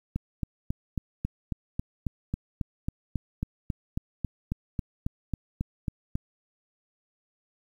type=click train; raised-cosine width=5 ms; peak=-16 dBFS; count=23; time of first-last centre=0.16-6.155 s; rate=3.67 Hz; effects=9-bit